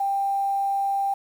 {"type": "tone", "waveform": "sine", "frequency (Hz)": 791, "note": "G5", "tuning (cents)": 15, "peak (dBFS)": -21, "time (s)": [0, 1.14], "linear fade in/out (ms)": 5, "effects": ["8-bit"]}